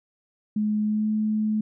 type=tone with pitch glide; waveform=sine; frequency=211.9 to 214.9 Hz; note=G#3 to A3; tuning=+35 to -41 cents; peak=-21 dBFS; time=0.56-1.61 s; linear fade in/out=5 ms; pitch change=+24 cents; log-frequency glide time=0.84-1.08 s; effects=none